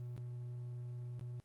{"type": "tone with dropouts", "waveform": "triangle", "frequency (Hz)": 121.9, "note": "B2", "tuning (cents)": -22, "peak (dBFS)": -40, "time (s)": [0, 1.4], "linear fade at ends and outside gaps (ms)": 0, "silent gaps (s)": [[0.165, 0.178], [1.195, 1.211]], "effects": ["pink hiss -75 dBFS RMS until 1.44 s", "Opus 32 kbps"]}